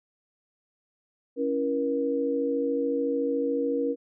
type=tone cluster; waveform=sine; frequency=278.1 / 331.9 / 476.4 Hz; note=C#4 / E4 / A#4; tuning=+6 / +12 / +38 cents; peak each=-28 / -35 / -26 dBFS; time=1.36-3.96 s; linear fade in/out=50 ms; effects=none